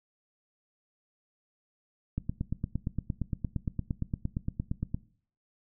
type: click train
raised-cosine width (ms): 5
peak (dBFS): -18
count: 25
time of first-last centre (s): 2.18-4.945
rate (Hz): 8.68
effects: noise-tail reverb RT60 0.5 s tail -19 dB re dry